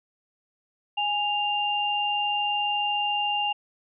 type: tone pair together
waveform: sine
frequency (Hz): 826.4 / 2794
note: G#5 / F7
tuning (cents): -9 / 0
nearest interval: octave + major sixth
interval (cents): 2109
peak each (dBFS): -26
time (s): 0.97-3.53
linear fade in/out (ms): 10
effects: none